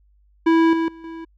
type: tone with level steps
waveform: square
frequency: 328.1 Hz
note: E4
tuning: 8 cents flat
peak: -13 / -19 / -39 / -32 dBFS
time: 0.46-1.25 s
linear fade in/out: 10 ms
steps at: 0.73 / 0.88 / 1.04 s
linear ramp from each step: 2 ms
effects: added 50 Hz sine -54 dBFS peak until 1.37 s + low-pass 2000 Hz 12 dB/octave